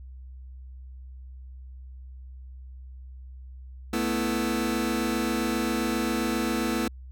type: chord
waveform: sawtooth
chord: A suspended second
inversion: none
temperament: just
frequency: 220 / 247.5 / 330 Hz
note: A3 / B3 / E4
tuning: 0 / +4 / +2 cents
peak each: -25 dBFS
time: 3.93-6.88 s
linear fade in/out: 5 ms
effects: added 64 Hz sine -40 dBFS peak until 7.11 s